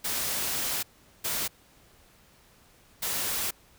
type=noise bursts at uneven times; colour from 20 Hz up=white; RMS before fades=-30 dBFS; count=3; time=0.04-0.83 / 1.24-1.48 / 3.02-3.51 s; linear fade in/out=10 ms; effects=pink hiss -59 dBFS RMS until 3.78 s